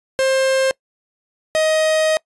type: tone pair in turn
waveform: 45% pulse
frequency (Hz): 530 / 628.5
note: C5 / D#5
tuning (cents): +22 / +17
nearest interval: minor third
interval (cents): 295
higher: second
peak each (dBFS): -14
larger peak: neither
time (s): 0.19-0.71 / 1.55-2.17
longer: second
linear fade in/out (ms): 0
effects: noise-tail reverb RT60 0.1 s tail -24 dB re dry + resampled to 24000 Hz